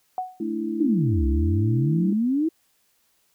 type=tone with exponential decay; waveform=sine; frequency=740 Hz; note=F#5; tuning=in tune; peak=-21 dBFS; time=0.18-0.43 s; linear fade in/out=1 ms; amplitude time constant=54 ms
type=chord; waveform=sine; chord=A suspended fourth; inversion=none; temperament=equal; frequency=220 / 293.7 / 329.6 Hz; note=A3 / D4 / E4; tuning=0 / 0 / 0 cents; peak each=-29 / -32 / -27 dBFS; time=0.4-2.13 s; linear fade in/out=5 ms
type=exponential two-way sweep; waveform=sine; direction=down then up; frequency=333.3 to 64.1 to 333.3 Hz; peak=-19 dBFS; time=0.8-2.49 s; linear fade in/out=10 ms; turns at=1.26 s
effects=white hiss -66 dBFS RMS until 3.34 s